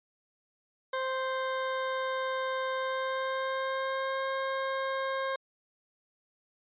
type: tone with pitch glide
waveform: 20% pulse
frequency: 523.3 to 534.9 Hz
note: C5 to C5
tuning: 0 to +38 cents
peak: -25 dBFS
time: 0.93-5.36 s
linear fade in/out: 5 ms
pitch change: +38 cents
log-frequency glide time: 2.75-4.26 s
effects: resampled to 8000 Hz